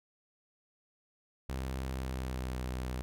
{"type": "tone with pitch glide", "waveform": "sawtooth", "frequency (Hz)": [65.41, 63.18], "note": ["C2", "B1"], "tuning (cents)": [0, 40], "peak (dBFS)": -31, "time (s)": [1.49, 3.02], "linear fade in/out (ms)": 0, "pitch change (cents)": -60, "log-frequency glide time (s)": [1.87, 2.57], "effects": []}